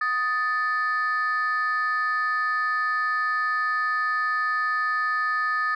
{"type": "tone pair together", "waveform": "sine", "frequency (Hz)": [1247.5, 1760], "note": ["D#6", "A6"], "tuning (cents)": [4, 0], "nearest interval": "tritone", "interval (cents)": 596, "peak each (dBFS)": -23, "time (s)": [0.01, 5.75], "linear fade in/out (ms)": 5, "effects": ["tanh soft clip ceiling -18 dBFS"]}